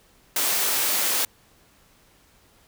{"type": "high-pass noise", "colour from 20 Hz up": "white", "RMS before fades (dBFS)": -23, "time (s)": [0.36, 1.25], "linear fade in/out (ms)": 2, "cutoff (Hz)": 280, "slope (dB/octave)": 12, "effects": ["pink hiss -58 dBFS RMS until 2.67 s"]}